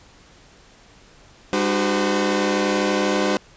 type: tone cluster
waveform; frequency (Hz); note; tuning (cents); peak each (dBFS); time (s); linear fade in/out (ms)
sawtooth; 201.4 / 302.2 / 370.6 / 511; G3 / D4 / F#4 / C5; +47 / +50 / +3 / -41; -20; 1.53-3.37; 0
effects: pink hiss -50 dBFS RMS until 3.56 s + resampled to 16000 Hz